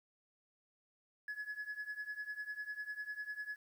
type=tone with tremolo; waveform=sine; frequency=1696 Hz; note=G#6; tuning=36 cents sharp; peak=-35 dBFS; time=1.28-3.56 s; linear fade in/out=2 ms; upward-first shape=triangle; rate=10 Hz; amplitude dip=95%; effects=tanh soft clip ceiling -37 dBFS + 11-bit